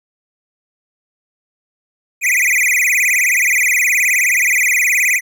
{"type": "tone with vibrato", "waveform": "square", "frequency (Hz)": 2209, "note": "C#7", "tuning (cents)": -7, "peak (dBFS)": -12, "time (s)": [2.21, 5.21], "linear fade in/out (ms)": 50, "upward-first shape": "sine", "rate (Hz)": 19, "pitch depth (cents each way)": 220, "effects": []}